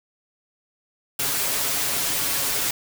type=noise with comb filter; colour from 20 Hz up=white; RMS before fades=-24 dBFS; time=1.19-2.71 s; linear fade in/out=5 ms; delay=7.2 ms; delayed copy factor=+0.7; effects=none